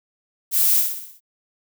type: noise with echo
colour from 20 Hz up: violet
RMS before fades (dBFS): -18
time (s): 0.51-0.84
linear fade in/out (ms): 50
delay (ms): 61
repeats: 6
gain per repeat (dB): -5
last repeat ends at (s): 1.206
effects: none